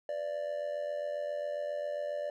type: tone with amplitude modulation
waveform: triangle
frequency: 587.3 Hz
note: D5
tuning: in tune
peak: -28 dBFS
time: 0.09-2.3 s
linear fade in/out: 2 ms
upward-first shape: sine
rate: 87.4 Hz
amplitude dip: 70%
effects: none